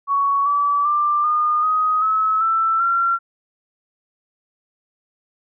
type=tone with pitch steps; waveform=sine; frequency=1118 / 1150.8 / 1184.5 / 1219.2 / 1254.9 / 1291.7 / 1329.5 / 1368.5 Hz; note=C#6 / D6 / D6 / D#6 / D#6 / E6 / E6 / F6; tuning=+14 / -36 / +14 / -36 / +14 / -36 / +14 / -36 cents; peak=-15 dBFS; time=0.07-3.19 s; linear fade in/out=50 ms; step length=390 ms; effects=none